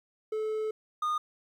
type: tone pair in turn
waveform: triangle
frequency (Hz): 433.8 / 1224.8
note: A4 / D#6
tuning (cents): -25 / -28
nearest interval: octave + tritone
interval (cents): 1797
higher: second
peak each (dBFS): -27 / -25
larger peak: second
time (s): 0.32-0.71 / 1.02-1.18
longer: first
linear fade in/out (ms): 5
effects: 11-bit